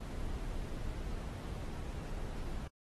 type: noise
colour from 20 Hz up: brown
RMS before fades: -40 dBFS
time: 0-2.68 s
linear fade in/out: 10 ms
effects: AAC 32 kbps